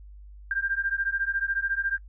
sine beating tone pair, 1585 / 1599 Hz, G6 / G6, +19 / +34 cents, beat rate 14 Hz, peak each -28 dBFS, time 0.51-1.98 s, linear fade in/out 2 ms, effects noise-tail reverb RT60 0.1 s tail -24 dB re dry + added 50 Hz sine -43 dBFS peak until 2.08 s

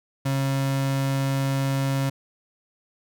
35% pulse tone, 136.2 Hz, C#3, 30 cents flat, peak -20 dBFS, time 0.25-2.1 s, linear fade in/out 10 ms, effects none

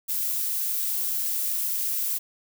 violet noise, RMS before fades -27 dBFS, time 0.08-2.19 s, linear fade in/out 20 ms, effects none

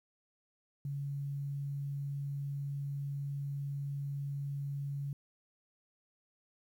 sine tone, 140.9 Hz, C#3, 29 cents sharp, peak -35 dBFS, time 0.85-5.13 s, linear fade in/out 2 ms, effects 11-bit

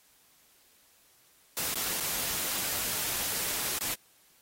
white noise with dropouts, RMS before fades -32 dBFS, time 1.57-3.94 s, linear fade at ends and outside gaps 0 ms, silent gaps 1.74-1.756 / 2-2.006 / 3.783-3.809 s, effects white hiss -63 dBFS RMS until 4.41 s + AAC 48 kbps

